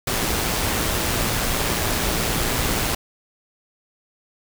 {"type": "noise with amplitude modulation", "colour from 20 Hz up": "pink", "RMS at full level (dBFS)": -21, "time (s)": [0.07, 2.95], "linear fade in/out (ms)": 5, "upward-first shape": "sine", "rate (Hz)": 116, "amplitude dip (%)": 30, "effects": []}